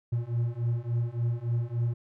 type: beating tone pair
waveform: triangle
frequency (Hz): 116.54 / 120.04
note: A#2 / B2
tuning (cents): 0 / -49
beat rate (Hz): 3.5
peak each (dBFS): -28 / -27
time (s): 0.12-1.94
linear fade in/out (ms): 10
effects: none